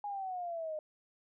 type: exponential sweep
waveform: sine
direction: down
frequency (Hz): 830.6 to 608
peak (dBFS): -36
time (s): 0.04-0.79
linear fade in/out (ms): 2
effects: none